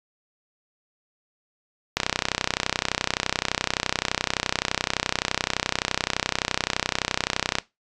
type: click train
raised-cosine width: 0.2 ms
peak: -3 dBFS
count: 179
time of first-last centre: 1.97-7.585 s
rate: 31.7 Hz
effects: noise-tail reverb RT60 0.2 s tail -18 dB re dry + resampled to 24000 Hz